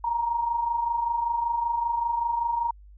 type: tone pair together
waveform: sine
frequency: 915.8 / 941 Hz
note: A#5 / A#5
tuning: -31 / +16 cents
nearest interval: unison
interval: 47 cents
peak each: -31 / -24 dBFS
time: 0.04-2.71 s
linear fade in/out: 5 ms
effects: added 50 Hz sine -46 dBFS peak until 2.97 s